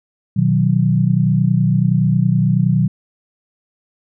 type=chord; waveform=sine; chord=B major; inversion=none; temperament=equal; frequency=123.47 / 155.56 / 185 Hz; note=B2 / D#3 / F#3; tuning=0 / 0 / 0 cents; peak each=-16 dBFS; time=0.36-2.88 s; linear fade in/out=10 ms; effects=none